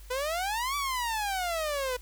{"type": "exponential two-way sweep", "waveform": "sawtooth", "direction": "up then down", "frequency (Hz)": [489.7, 1164, 489.7], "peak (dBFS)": -25, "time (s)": [0.1, 1.97], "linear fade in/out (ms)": 10, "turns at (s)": 0.76, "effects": ["added 50 Hz sine -45 dBFS peak until 2.01 s", "white hiss -56 dBFS RMS until 2.01 s"]}